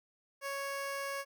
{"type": "tone", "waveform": "15% pulse", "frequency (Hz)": 554.4, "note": "C#5", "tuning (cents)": 0, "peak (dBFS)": -30, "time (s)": [0.41, 1.25], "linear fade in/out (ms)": 50, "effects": []}